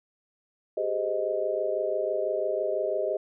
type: chord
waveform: sine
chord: Ab major seventh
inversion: third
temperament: just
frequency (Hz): 389.3 / 415.3 / 519.1 / 623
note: G4 / Ab4 / C5 / Eb5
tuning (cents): -12 / 0 / -14 / +2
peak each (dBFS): -32 / -33 / -32 / -28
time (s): 0.77-3.17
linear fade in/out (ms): 5
effects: none